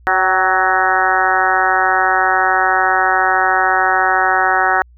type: harmonic tone with a mistuned harmonic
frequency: 186.2 Hz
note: F#3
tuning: 11 cents sharp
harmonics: 2 / 3 / 4 / 5 / 6 / 7 / 8 / 9 / 10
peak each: -25 / -27 / -16 / -22 / -22 / -19 / -18 / -21 / -21 dBFS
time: 0.07-4.82 s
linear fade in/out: 0 ms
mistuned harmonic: 4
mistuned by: +31 cents
effects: added 60 Hz sine -42 dBFS peak until 4.97 s